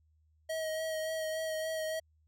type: tone with vibrato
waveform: square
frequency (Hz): 635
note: D#5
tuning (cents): +35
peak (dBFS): -34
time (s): 0.49-2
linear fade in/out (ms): 10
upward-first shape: sine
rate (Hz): 3.5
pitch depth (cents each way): 19
effects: added 78 Hz sine -66 dBFS peak until 2.27 s